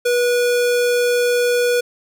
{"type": "tone", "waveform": "square", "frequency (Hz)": 486.2, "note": "B4", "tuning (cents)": -27, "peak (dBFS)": -15, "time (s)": [0.05, 1.81], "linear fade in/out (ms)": 10, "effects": []}